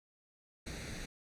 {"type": "noise with comb filter", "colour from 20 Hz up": "pink", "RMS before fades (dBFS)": -43, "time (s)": [0.66, 1.06], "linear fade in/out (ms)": 10, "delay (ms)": 0.48, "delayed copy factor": 0.65, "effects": ["low-pass 8000 Hz 12 dB/octave"]}